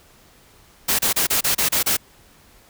white noise bursts, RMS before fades -19 dBFS, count 8, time 0.88-1.97 s, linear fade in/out 10 ms, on 110 ms, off 30 ms, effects pink hiss -52 dBFS RMS until 2.69 s

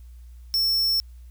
square tone, 5400 Hz, E8, 41 cents sharp, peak -20 dBFS, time 0.54-1 s, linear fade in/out 0 ms, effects added 60 Hz sine -41 dBFS peak until 1.3 s + white hiss -65 dBFS RMS until 1.3 s

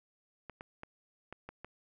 clicks, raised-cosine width 0.5 ms, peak -29 dBFS, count 6, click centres 0.497 / 0.609 / 0.834 / 1.326 / 1.49 / 1.646 s, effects none

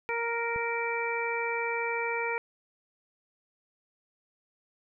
harmonic tone, 466.2 Hz, A#4, in tune, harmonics 1 / 2 / 3 / 4 / 5, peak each -33 / -34 / -38 / -38 / -33 dBFS, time 0.09-2.38 s, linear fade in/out 0 ms
click, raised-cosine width 5 ms, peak -31 dBFS, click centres 0.561 s
effects none

